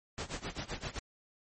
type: noise with tremolo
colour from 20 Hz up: pink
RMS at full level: -37 dBFS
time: 0.18-0.99 s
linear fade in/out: 0 ms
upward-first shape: sine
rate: 7.7 Hz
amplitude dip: 90%
effects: MP3 32 kbps